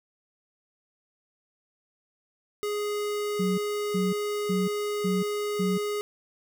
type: tone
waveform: square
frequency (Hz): 415.3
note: G#4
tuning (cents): 0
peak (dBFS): -28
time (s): 2.63-6.01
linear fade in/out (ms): 0
type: tone bursts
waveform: sine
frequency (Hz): 185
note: F#3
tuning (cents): 0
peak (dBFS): -24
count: 5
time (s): 3.39-5.78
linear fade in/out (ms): 10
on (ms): 190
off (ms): 360
effects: none